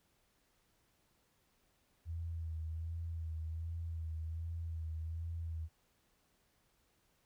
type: tone with vibrato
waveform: sine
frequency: 81.7 Hz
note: E2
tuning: 15 cents flat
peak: -38 dBFS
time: 2.05-5.69 s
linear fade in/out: 50 ms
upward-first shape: sine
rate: 1.3 Hz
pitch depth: 39 cents each way
effects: pink hiss -75 dBFS RMS until 7.25 s